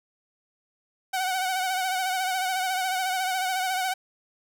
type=tone with vibrato; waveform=sawtooth; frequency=748 Hz; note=F#5; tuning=19 cents sharp; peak=-21 dBFS; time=1.13-3.94 s; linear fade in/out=10 ms; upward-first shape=sine; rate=14 Hz; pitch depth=48 cents each way; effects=none